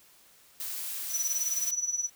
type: noise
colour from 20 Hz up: blue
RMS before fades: -36 dBFS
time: 0.6-1.71 s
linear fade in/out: 2 ms
type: tone with tremolo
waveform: sine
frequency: 5920 Hz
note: F#8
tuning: in tune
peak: -25 dBFS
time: 1.09-2.1 s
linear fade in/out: 50 ms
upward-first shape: sine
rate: 19 Hz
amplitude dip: 75%
effects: white hiss -59 dBFS RMS until 2.15 s